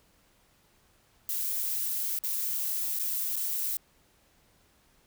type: noise with dropouts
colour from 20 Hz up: violet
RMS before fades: -31 dBFS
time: 1.29-3.77 s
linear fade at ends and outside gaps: 1 ms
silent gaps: 2.189-2.237 / 2.989-2.996 / 3.358-3.364 s
effects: pink hiss -65 dBFS RMS until 5.06 s